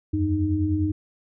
sine tone cluster, 83.5 / 93.5 / 308.4 Hz, E2 / F#2 / D#4, +23 / +19 / -15 cents, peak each -29 / -24 / -23 dBFS, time 0.13-0.92 s, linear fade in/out 10 ms, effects none

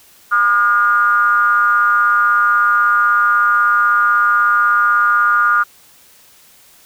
triangle ring-modulated tone, 108.1 Hz, A2, 30 cents flat, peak -5 dBFS, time 0.31-5.64 s, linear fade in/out 20 ms, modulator 1320 Hz, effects white hiss -47 dBFS RMS until 6.85 s

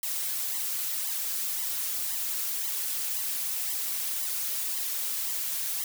blue noise with flanger, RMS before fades -31 dBFS, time 0.03-5.84 s, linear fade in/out 2 ms, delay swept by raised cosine 0.98 to 5.48 ms, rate 1.9 Hz, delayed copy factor +0.95, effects none

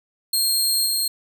20% pulse tone with level steps, 4223 Hz, C8, 15 cents sharp, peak -12 / -14 dBFS, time 0.33-1.08 s, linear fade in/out 5 ms, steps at 0.86 s, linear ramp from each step 2 ms, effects none

